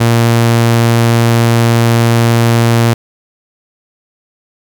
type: tone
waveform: sawtooth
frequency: 116.54 Hz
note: A#2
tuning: in tune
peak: -3 dBFS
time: 0-2.94 s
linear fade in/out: 10 ms
effects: none